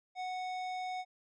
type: tone with hard clipping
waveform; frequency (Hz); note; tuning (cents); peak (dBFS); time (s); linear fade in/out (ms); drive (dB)
sine; 738; F#5; -5; -38; 0.15-1.05; 50; 13
effects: resampled to 22050 Hz